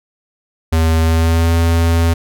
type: tone with pitch glide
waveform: square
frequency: 81 to 83.47 Hz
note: E2 to E2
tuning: -30 to +22 cents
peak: -11 dBFS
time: 0.72-2.14 s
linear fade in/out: 10 ms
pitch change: +52 cents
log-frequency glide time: 1.01-1.54 s
effects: none